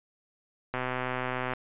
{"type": "click train", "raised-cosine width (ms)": 0.5, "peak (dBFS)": -16, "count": 102, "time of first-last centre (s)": [0.74, 1.535], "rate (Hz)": 127, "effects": ["resampled to 8000 Hz"]}